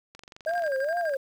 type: click train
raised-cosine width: 0.2 ms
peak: -28 dBFS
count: 13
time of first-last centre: 0.15-0.665 s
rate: 23.3 Hz
type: tone with vibrato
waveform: sine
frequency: 609 Hz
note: D#5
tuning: 37 cents flat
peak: -25 dBFS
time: 0.46-1.17 s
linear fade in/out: 5 ms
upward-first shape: sine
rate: 2.4 Hz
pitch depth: 250 cents each way
type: tone with tremolo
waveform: triangle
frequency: 1606 Hz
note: G6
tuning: 41 cents sharp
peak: -29 dBFS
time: 0.47-1.15 s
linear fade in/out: 5 ms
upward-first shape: square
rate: 12 Hz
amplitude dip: 75%
effects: 9-bit